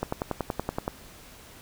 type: click train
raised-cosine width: 1 ms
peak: -13 dBFS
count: 10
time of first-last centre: 0.03-0.879 s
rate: 10.6 Hz
effects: pink hiss -49 dBFS RMS until 1.61 s